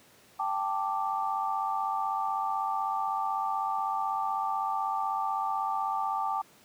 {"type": "chord", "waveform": "sine", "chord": "G suspended second", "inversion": "none", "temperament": "equal", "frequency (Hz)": [784, 880, 1174.7], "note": ["G5", "A5", "D6"], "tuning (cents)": [0, 0, 0], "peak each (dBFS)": -32, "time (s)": [0.39, 6.42], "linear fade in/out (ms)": 10, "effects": ["pink hiss -58 dBFS RMS until 6.64 s", "high-pass 150 Hz 12 dB/octave"]}